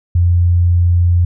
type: tone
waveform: sine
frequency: 87.31 Hz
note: F2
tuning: in tune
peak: -8 dBFS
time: 0.15-1.25 s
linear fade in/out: 5 ms
effects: none